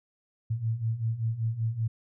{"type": "beating tone pair", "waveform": "sine", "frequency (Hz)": [110, 115.2], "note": ["A2", "A#2"], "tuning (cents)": [0, -20], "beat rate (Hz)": 5.2, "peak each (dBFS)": [-32, -28], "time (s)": [0.5, 1.88], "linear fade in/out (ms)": 10, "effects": []}